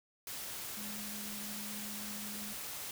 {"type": "tone in noise", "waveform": "sine", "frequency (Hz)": 208.6, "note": "G#3", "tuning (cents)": 8, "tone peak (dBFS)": -46, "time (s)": [0.77, 2.53], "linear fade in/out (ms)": 2, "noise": "white", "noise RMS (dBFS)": -43, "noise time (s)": [0.27, 2.91], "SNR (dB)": -6, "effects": []}